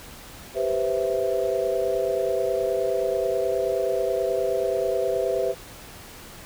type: chord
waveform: sine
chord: C major seventh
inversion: second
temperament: equal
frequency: 392 / 493.9 / 523.3 / 659.3 Hz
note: G4 / B4 / C5 / E5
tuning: 0 / 0 / 0 / 0 cents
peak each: -27 dBFS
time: 0.54-5.55 s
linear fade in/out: 50 ms
effects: pink hiss -43 dBFS RMS until 6.45 s